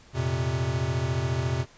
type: chord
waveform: square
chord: F suspended fourth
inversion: none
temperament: equal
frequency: 87.31 / 116.54 / 130.81 Hz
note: F2 / Bb2 / C3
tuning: 0 / 0 / 0 cents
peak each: -32 / -31 / -28 dBFS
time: 0.13-1.66 s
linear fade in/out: 50 ms
effects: pink hiss -54 dBFS RMS until 1.77 s + resampled to 16000 Hz